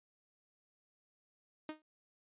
sawtooth tone with exponential decay, 309.5 Hz, D#4, 9 cents flat, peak -34 dBFS, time 1.69-1.82 s, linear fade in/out 2 ms, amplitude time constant 27 ms, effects resampled to 8000 Hz

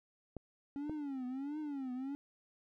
clicks, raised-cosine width 2 ms, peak -29 dBFS, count 2, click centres 0.367 / 0.896 s
triangle tone with vibrato, 277.2 Hz, C#4, in tune, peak -36 dBFS, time 0.76-2.15 s, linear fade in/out 0 ms, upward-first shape triangle, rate 1.5 Hz, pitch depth 200 cents each way
effects none

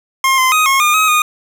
25% pulse tone with pitch steps, 1066 / 1036 / 1251 / 1084 / 1213 / 1269 / 1230 Hz, C6 / C6 / D#6 / C#6 / D#6 / D#6 / D#6, +32 / -17 / +9 / -39 / -44 / +34 / -20 cents, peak -6 dBFS, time 0.24-1.22 s, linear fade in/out 2 ms, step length 140 ms, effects none

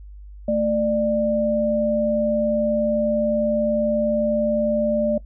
sine tone pair together, 222.8 / 594.8 Hz, A3 / D5, +22 / +22 cents, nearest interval octave + perfect fourth, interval 1700 cents, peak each -22 / -19 dBFS, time 0.48-5.18 s, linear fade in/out 5 ms, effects noise-tail reverb RT60 0.1 s tail -19 dB re dry + added 50 Hz sine -37 dBFS peak until 5.25 s

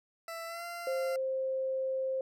20% pulse tone with pitch glide, 664 to 689.4 Hz, E5 to F5, +12 to -23 cents, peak -34 dBFS, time 0.28-1.16 s, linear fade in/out 2 ms, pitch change +65 cents, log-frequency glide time 0.46-0.65 s
sine tone, 527 Hz, C5, 12 cents sharp, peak -30 dBFS, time 0.87-2.21 s, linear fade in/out 2 ms
effects none

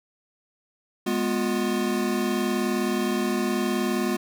square chord, F diminished, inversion first, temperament equal with one note detuned, 207.7 / 246.9 / 356.8 Hz, Ab3 / Cb4 / F4, 0 / 0 / +37 cents, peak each -28 dBFS, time 1.06-4.17 s, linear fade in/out 10 ms, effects none

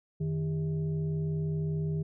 sine tone with frequency modulation, 155.56 Hz, D#3, in tune, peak -28 dBFS, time 0.2-2.03 s, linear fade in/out 10 ms, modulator 246 Hz, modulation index 0.55, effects none

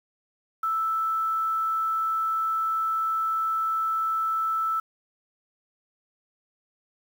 sine tone with quantisation, 1318.5 Hz, E6, in tune, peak -23 dBFS, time 0.63-4.8 s, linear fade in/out 5 ms, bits 8, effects none

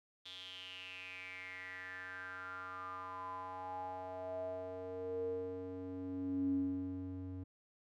square tone with band-pass filter sweep, 92.5 Hz, F#2, in tune, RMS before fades -43 dBFS, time 0.25-7.44 s, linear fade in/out 10 ms, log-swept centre 3500 to 190 Hz, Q 7.9, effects none

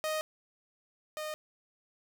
sawtooth tone pair in turn, 622.3 / 614.4 Hz, D#5 / D#5, 0 / -22 cents, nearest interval unison, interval 22 cents, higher first, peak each -27 / -32 dBFS, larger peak first, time 0.04-0.21 / 1.17-1.34 s, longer neither, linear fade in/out 0 ms, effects none

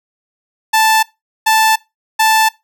sawtooth tone bursts, 880 Hz, A5, in tune, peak -5 dBFS, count 3, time 0.73-2.49 s, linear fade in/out 10 ms, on 300 ms, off 430 ms, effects noise-tail reverb RT60 0.2 s tail -21 dB re dry

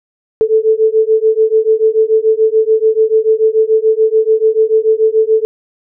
sine beating tone pair, 436.4 / 443.3 Hz, A4 / A4, -14 / +13 cents, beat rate 6.9 Hz, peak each -11 dBFS, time 0.41-5.45 s, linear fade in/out 0 ms, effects none

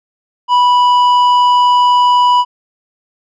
sine tone with tanh clipping, 984 Hz, B5, 7 cents flat, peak -8 dBFS, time 0.48-2.45 s, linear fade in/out 50 ms, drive 8 dB, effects none

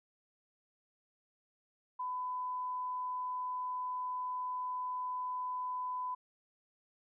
sine tone, 1003 Hz, B5, 26 cents sharp, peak -35 dBFS, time 1.99-6.15 s, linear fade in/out 10 ms, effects none

